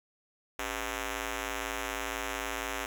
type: ring-modulated tone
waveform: 5% pulse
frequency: 226.1 Hz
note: A3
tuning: 47 cents sharp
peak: -19 dBFS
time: 0.59-2.86 s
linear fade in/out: 2 ms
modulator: 174 Hz
effects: none